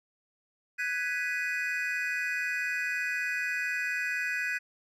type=chord; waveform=triangle; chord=G# minor seventh; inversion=third; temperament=equal with one note detuned; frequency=1497.2 / 1661.2 / 1975.5 / 2489 Hz; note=F#6 / G#6 / B6 / D#7; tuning=+20 / 0 / 0 / 0 cents; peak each=-33 dBFS; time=0.78-4.59 s; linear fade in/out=20 ms; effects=none